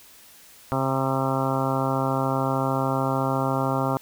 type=harmonic tone with a mistuned harmonic; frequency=133.6 Hz; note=C3; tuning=36 cents sharp; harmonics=1 / 2 / 3 / 4 / 5 / 6 / 7 / 8 / 9 / 10; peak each=-27 / -28 / -33 / -30 / -31 / -31 / -31 / -34 / -32 / -35 dBFS; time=0.72-3.97 s; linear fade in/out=0 ms; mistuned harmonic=10; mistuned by=+18 cents; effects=white hiss -50 dBFS RMS until 4.01 s